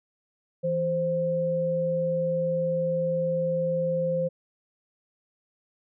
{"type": "tone pair together", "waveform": "sine", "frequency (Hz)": [164.81, 523.2], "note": ["E3", "C5"], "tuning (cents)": [0, 0], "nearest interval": "octave + minor sixth", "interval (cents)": 2000, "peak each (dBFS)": [-30, -24], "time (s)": [0.63, 4.29], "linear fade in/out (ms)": 20, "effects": []}